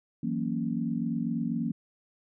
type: chord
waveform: sine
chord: F# dominant seventh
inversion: third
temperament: equal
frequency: 164.81 / 185 / 233.1 / 277.2 Hz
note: E3 / F#3 / A#3 / C#4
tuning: 0 / 0 / 0 / 0 cents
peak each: -34 / -35 / -30 / -35 dBFS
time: 0.23-1.72 s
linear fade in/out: 5 ms
effects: none